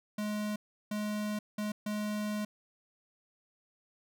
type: tone bursts at uneven times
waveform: square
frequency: 210.2 Hz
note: G#3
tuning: 21 cents sharp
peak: -33 dBFS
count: 4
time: 0.18-0.56 / 0.91-1.39 / 1.58-1.72 / 1.86-2.45 s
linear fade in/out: 5 ms
effects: none